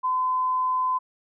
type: tone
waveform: sine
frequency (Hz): 1020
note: C6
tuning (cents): -44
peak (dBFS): -21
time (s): 0.03-0.99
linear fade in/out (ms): 20
effects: none